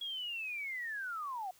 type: linear sweep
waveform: sine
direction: down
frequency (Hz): 3336 to 712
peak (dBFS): -37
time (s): 0.01-1.51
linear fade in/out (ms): 5
effects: white hiss -64 dBFS RMS until 1.59 s